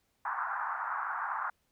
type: band-pass noise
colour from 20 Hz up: white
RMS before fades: -35 dBFS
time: 0.25-1.5 s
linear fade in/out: 5 ms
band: 820 to 1500 Hz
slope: 48 dB/octave
effects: pink hiss -75 dBFS RMS until 1.71 s